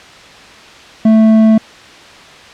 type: tone with hard clipping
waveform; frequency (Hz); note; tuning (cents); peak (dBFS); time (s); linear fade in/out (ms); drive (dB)
sine; 220; A3; 0; -6; 1.05-1.58; 5; 6
effects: white hiss -36 dBFS RMS until 2.53 s + low-pass 4000 Hz 12 dB/octave